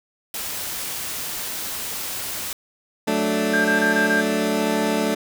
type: noise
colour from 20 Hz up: white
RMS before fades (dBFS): -29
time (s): 0.34-2.53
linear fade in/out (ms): 2
type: chord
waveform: 20% pulse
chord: D major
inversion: first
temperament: equal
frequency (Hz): 185 / 220 / 293.7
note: F#3 / A3 / D4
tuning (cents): 0 / 0 / 0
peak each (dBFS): -23 / -17 / -19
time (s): 3.07-5.15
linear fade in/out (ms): 10
type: tone bursts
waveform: sine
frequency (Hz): 1589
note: G6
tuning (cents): +23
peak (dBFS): -18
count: 5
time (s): 3.53-4.214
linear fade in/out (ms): 10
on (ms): 120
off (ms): 21
effects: none